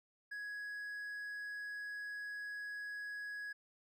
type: tone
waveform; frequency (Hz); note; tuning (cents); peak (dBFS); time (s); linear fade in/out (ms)
triangle; 1669; G#6; +8; -40; 0.31-3.53; 10
effects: none